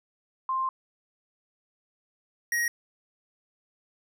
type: tone pair in turn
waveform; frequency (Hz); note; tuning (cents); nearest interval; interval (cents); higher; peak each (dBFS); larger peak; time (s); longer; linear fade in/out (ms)
sine / square; 1051 / 1888.4; C6 / A#6; +7 / +22; minor seventh; 1015; second; -25 / -25; neither; 0.49-0.69 / 2.52-2.68; first; 2
effects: none